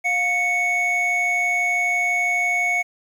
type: tone pair together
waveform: triangle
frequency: 708.3 / 2217 Hz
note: F5 / C#7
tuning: +24 / 0 cents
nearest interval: octave + minor sixth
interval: 1976 cents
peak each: -24 / -17 dBFS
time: 0.04-2.83 s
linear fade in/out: 20 ms
effects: 9-bit